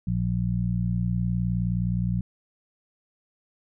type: harmonic tone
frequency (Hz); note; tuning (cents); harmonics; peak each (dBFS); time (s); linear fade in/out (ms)
59.4; A#1; +33; 1 / 2 / 3; -31 / -26 / -26; 0.07-2.21; 5
effects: none